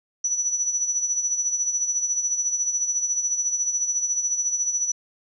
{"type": "tone with tremolo", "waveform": "sine", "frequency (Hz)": 5920, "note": "F#8", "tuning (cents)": 0, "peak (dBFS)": -19, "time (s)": [0.24, 4.92], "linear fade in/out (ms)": 5, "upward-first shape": "sine", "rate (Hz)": 14, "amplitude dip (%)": 60, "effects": []}